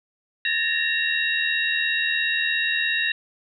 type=tone cluster; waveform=sine; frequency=1696 / 1773 / 1853 / 2750 / 3796 Hz; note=G#6 / A6 / A#6 / F7 / A#7; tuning=+36 / +13 / -11 / -27 / +31 cents; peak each=-34 / -28 / -25 / -26 / -27 dBFS; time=0.45-3.12 s; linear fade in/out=2 ms; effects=none